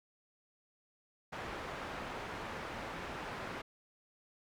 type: low-pass noise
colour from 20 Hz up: white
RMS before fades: -43 dBFS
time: 1.32-3.62 s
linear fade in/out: 10 ms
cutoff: 1500 Hz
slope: 12 dB/octave
effects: none